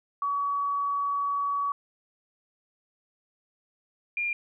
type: tone pair in turn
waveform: sine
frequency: 1133 / 2401 Hz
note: C#6 / D7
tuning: +37 / +38 cents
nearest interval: octave + minor second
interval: 1301 cents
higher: second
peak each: -25 / -26 dBFS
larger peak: first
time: 0.22-1.72 / 4.17-4.33 s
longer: first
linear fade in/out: 2 ms
effects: none